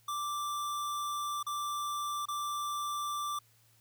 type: tone with dropouts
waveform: square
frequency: 1174.7 Hz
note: D6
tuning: in tune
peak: -34 dBFS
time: 0.08-3.39 s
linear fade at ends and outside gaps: 5 ms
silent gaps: 1.429-1.465 / 2.256-2.284 s
effects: added 113 Hz sine -67 dBFS peak until 3.8 s + white hiss -67 dBFS RMS until 3.8 s